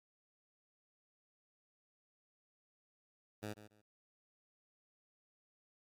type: tone with echo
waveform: 10% pulse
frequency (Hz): 105.8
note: G#2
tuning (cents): +33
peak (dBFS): -33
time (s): 3.42-3.54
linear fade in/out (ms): 20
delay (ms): 140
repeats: 2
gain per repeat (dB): -13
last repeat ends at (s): 3.82
effects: MP3 96 kbps